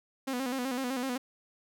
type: tone with vibrato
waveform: sawtooth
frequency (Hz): 256.8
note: C4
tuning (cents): -32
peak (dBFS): -27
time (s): 0.27-1.18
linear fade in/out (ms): 10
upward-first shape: square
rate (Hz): 7.9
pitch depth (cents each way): 73
effects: none